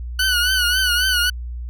20% pulse tone with vibrato, 1480 Hz, F#6, in tune, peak -11 dBFS, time 0.19-1.3 s, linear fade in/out 5 ms, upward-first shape triangle, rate 3.7 Hz, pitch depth 80 cents each way, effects added 60 Hz sine -26 dBFS peak until 1.69 s

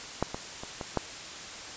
clicks, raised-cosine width 1 ms, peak -11 / -19 / -24 / -20 / -11 dBFS, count 5, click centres 0.226 / 0.345 / 0.635 / 0.812 / 0.973 s, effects white hiss -41 dBFS RMS until 1.76 s + resampled to 16000 Hz

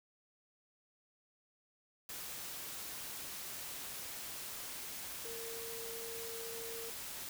sine tone in noise, 458.8 Hz, A#4, 28 cents flat, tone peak -46 dBFS, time 5.25-6.9 s, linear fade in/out 2 ms, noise white, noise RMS -45 dBFS, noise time 2.09-7.29 s, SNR -4 dB, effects none

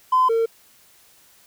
triangle tone pair in turn, 1023 / 455.7 Hz, C6 / A#4, -39 / -39 cents, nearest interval octave + major second, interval 1400 cents, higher first, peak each -10 / -14 dBFS, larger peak first, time 0.12-0.29 / 0.29-0.46 s, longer neither, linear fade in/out 10 ms, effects tanh soft clip ceiling -11 dBFS + white hiss -54 dBFS RMS until 1.46 s

